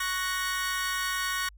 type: chord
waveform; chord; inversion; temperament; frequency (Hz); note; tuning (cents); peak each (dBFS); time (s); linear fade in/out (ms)
sawtooth; F# major; second; equal; 1108.7 / 1480 / 1864.7; C#6 / F#6 / A#6; 0 / 0 / 0; -29; 0-1.49; 5
effects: added 50 Hz sine -49 dBFS peak until 1.57 s